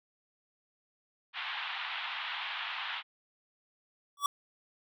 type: band-pass noise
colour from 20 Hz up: white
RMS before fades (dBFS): -38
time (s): 1.33-3.03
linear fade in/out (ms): 50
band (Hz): 790 to 3600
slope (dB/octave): 48
type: tone with exponential growth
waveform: square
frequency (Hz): 1143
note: D6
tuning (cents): -47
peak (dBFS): -23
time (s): 4.17-4.26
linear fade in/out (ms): 2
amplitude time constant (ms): 18
effects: none